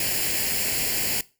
white noise with comb filter, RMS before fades -25 dBFS, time 0-1.21 s, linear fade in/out 2 ms, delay 0.41 ms, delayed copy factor +0.7, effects noise-tail reverb RT60 0.3 s tail -20 dB re dry

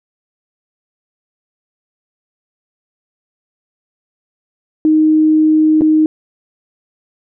sine tone with dropouts, 311.1 Hz, D#4, in tune, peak -7 dBFS, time 4.85-6.06 s, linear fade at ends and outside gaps 1 ms, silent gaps 5.81-5.818 s, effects none

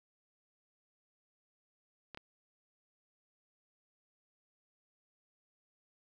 clicks, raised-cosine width 0.3 ms, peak -29 dBFS, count 2, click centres 2.147 / 2.174 s, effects none

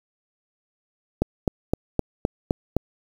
click train, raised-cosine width 2 ms, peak -6 dBFS, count 7, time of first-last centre 1.22-2.766 s, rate 3.88 Hz, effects 7-bit

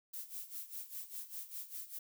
violet noise with tremolo, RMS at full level -43 dBFS, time 0.13-1.99 s, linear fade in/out 10 ms, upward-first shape sine, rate 5 Hz, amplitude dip 80%, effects none

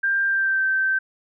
sine tone with pitch glide, 1589 to 1552.7 Hz, G6 to G6, +23 to -17 cents, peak -18 dBFS, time 0.03-0.99 s, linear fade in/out 10 ms, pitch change -40 cents, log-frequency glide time 0.26-0.63 s, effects none

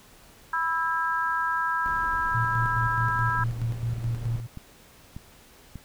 sine chord, E major, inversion second, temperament equal with one note detuned, 987.8 / 1318.5 / 1621.4 Hz, B5 / E6 / G#6, 0 / 0 / -42 cents, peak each -28 dBFS, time 0.53-3.44 s, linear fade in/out 5 ms
brown noise, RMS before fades -38 dBFS, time 1.86-4.4 s, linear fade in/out 0 ms
sine tone with tremolo, 116.54 Hz, A#2, in tune, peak -24 dBFS, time 2.34-4.47 s, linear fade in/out 10 ms, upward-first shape square, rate 4.7 Hz, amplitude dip 60%
click train, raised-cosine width 5 ms, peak -25 dBFS, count 5, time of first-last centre 3.39-5.757 s, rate 1.69 Hz
effects pink hiss -53 dBFS RMS until 5.84 s

